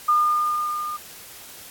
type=tone with level ramp; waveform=sine; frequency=1213 Hz; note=D#6; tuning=44 cents flat; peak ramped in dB=-14 to -27 dBFS; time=0.08-0.97 s; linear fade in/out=10 ms; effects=white hiss -42 dBFS RMS until 1.7 s + AAC 64 kbps